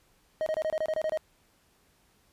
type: tone bursts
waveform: triangle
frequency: 627 Hz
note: D#5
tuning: 13 cents sharp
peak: -24 dBFS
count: 10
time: 0.41-1.174 s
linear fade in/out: 0 ms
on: 53 ms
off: 26 ms
effects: pink hiss -66 dBFS RMS until 2.32 s + resampled to 32000 Hz